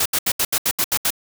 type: noise bursts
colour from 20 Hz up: white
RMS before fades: -19 dBFS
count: 9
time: 0-1.105 s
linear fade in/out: 5 ms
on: 57 ms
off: 74 ms
effects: none